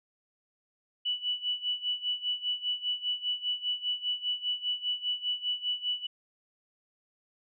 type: tone with tremolo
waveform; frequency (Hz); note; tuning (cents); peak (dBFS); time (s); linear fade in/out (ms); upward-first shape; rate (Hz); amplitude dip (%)
sine; 2960; F#7; 0; -26; 1.05-6.07; 10; sine; 5; 85
effects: none